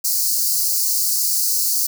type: high-pass noise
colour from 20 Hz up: white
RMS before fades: -19 dBFS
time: 0.04-1.87 s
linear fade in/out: 10 ms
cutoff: 4300 Hz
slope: 96 dB/octave
effects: none